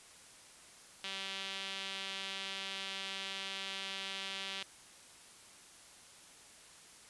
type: tone with band-pass filter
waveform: sawtooth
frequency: 193.7 Hz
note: G3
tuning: 20 cents flat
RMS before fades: -42 dBFS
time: 1.04-4.63 s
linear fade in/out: 0 ms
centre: 3300 Hz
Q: 2.4
effects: white hiss -57 dBFS RMS until 7.09 s + resampled to 24000 Hz